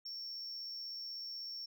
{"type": "tone with amplitude modulation", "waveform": "sine", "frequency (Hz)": 5460, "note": "F8", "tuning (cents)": -40, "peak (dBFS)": -38, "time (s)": [0.05, 1.66], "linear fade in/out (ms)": 10, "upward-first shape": "sine", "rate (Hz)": 76.2, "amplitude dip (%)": 35, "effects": ["tanh soft clip ceiling -40 dBFS"]}